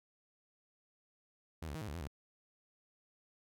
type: tone with pitch steps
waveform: sawtooth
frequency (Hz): 80.7 / 71.6 / 158.3 / 106.5 / 72.7 / 86.4 / 70.3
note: E2 / D2 / D#3 / G#2 / D2 / F2 / C#2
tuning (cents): -36 / -43 / +30 / +44 / -17 / -18 / +25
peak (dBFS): -37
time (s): 1.62-2.075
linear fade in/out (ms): 5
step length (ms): 65
effects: none